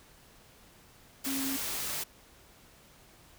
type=tone in noise; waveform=sine; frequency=270 Hz; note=C#4; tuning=45 cents flat; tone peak=-33 dBFS; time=1.26-1.57 s; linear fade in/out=10 ms; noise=white; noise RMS=-35 dBFS; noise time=1.24-2.04 s; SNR=-1 dB; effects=pink hiss -58 dBFS RMS until 3.38 s